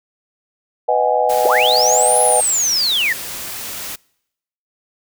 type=chord; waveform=sine; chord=G# minor seventh; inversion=first; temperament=just; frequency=498.4 / 623 / 747.5 / 830.6 Hz; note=B4 / D#5 / F#5 / G#5; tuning=+16 / +2 / +17 / 0 cents; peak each=-18 dBFS; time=0.88-2.41 s; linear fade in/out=10 ms
type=noise; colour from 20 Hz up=white; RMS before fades=-28 dBFS; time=1.29-3.96 s; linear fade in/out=10 ms
type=linear two-way sweep; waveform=sine; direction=up then down; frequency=329.6 to 10470 to 1730 Hz; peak=-14 dBFS; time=1.45-3.13 s; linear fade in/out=5 ms; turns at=2.21 s
effects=noise-tail reverb RT60 0.8 s tail -26 dB re dry